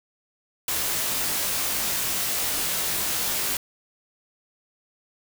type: noise with comb filter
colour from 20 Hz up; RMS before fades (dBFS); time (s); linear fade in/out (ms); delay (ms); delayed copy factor
white; -26; 0.68-3.57; 2; 20; -0.6
effects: none